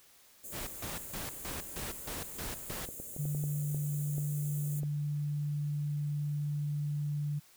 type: band-stop noise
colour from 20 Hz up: white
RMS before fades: -45 dBFS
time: 0.43-4.81 s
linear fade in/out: 20 ms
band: 620 to 6500 Hz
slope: 96 dB/octave
type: noise with tremolo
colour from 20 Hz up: pink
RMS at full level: -40 dBFS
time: 0.51-2.9 s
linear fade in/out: 50 ms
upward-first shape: square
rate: 3.2 Hz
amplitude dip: 80%
type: clicks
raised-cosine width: 2 ms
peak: -30 dBFS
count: 10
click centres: 2.705 / 2.889 / 3 / 3.164 / 3.254 / 3.349 / 3.439 / 3.746 / 4.182 / 4.833 s
type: tone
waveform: sine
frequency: 146.83 Hz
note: D3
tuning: in tune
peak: -31 dBFS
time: 3.18-7.4 s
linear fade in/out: 20 ms
effects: white hiss -61 dBFS RMS until 7.56 s